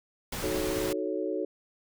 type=noise; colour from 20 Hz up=pink; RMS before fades=-35 dBFS; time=0.32-0.93 s; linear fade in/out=5 ms
type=chord; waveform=sine; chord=D# half-diminished seventh; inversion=none; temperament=equal; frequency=311.1 / 370 / 440 / 554.4 Hz; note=D#4 / F#4 / A4 / C#5; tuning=0 / 0 / 0 / 0 cents; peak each=-34 / -33 / -34 / -35 dBFS; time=0.43-1.45 s; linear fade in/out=5 ms
effects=none